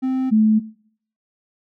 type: tone pair in turn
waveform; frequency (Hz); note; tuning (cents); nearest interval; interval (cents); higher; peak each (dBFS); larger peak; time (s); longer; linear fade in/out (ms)
triangle / sine; 260.6 / 216.7; C4 / A3; -7 / -26; minor third; 319; first; -16 / -11; second; 0.02-0.31 / 0.31-0.6; neither; 20
effects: noise-tail reverb RT60 0.6 s tail -21 dB re dry